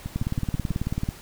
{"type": "two click trains", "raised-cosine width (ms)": 5, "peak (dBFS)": [-13, -18], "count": [18, 5], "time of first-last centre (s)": [[0.16, 1.089], [0.06, 0.713]], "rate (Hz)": [18.3, 6.13], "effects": ["pink hiss -45 dBFS RMS until 1.21 s"]}